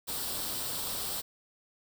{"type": "noise with comb filter", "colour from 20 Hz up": "white", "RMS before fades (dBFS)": -35, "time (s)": [0.07, 1.22], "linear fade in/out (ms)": 20, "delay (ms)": 0.23, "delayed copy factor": 0.55, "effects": []}